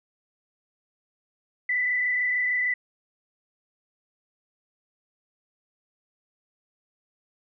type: tone with frequency modulation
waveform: sine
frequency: 1989 Hz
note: B6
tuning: 12 cents sharp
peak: -22 dBFS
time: 1.69-2.74 s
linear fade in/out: 5 ms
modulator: 26.5 Hz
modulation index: 1.2
effects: none